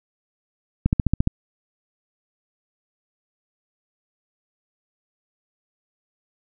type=click train; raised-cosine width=5 ms; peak=-5 dBFS; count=7; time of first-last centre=0.86-1.274 s; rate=14.5 Hz; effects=none